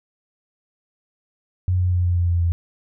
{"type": "tone with pitch steps", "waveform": "sine", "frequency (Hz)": [91.2, 90.2, 89.22, 88.25, 87.28, 86.33, 85.39], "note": ["F#2", "F#2", "F2", "F2", "F2", "F2", "F2"], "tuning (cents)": [-24, -44, 38, 19, -1, -19, -38], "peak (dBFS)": -16, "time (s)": [1.68, 2.52], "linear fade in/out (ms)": 0, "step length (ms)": 120, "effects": []}